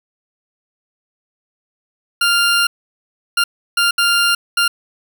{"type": "tone bursts at uneven times", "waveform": "20% pulse", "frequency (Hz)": 1396.9, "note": "F6", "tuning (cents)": 0, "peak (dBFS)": -7, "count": 5, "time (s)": [[2.21, 2.67], [3.37, 3.44], [3.77, 3.91], [3.98, 4.35], [4.57, 4.68]], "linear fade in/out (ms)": 5, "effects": []}